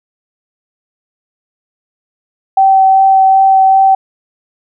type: tone with vibrato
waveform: sine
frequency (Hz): 770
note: G5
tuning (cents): -31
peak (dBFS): -4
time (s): 2.57-3.95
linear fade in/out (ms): 5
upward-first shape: sine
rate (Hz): 2.6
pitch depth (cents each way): 9
effects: none